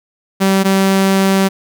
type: tone pair in turn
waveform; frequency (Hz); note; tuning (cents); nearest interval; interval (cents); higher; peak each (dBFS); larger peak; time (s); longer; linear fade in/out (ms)
sawtooth; 193.2 / 193.2; G3 / G3; -25 / -25; unison; 0; neither; -6; neither; 0.4-0.64 / 0.64-1.49; second; 20
effects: none